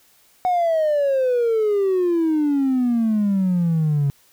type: exponential sweep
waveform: triangle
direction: down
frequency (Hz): 740 to 138.59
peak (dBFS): -13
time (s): 0.45-4.1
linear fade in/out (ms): 0
effects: tanh soft clip ceiling -12 dBFS + white hiss -56 dBFS RMS until 4.32 s